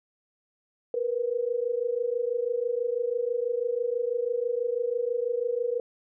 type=tone pair together; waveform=sine; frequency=467.8 / 493.9 Hz; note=A#4 / B4; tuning=+6 / 0 cents; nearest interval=minor second; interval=94 cents; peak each=-28 dBFS; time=0.94-5.8 s; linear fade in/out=2 ms; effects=none